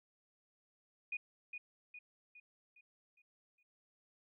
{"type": "tone with echo", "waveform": "sine", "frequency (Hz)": 2463, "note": "D#7", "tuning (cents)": -18, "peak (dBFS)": -37, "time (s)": [1.12, 1.17], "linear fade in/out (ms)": 5, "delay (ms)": 410, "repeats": 6, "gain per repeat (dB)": -6, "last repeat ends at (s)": 3.63, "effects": []}